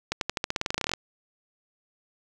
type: accelerating click train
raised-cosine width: 0.2 ms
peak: -9 dBFS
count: 18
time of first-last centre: 0.12-0.937 s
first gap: 92 ms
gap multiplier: 0.91
effects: none